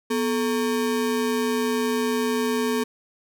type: ring-modulated tone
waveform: square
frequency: 340.2 Hz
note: F4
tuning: 45 cents flat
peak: -19 dBFS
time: 0.1-2.84 s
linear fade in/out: 10 ms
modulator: 94.6 Hz
effects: none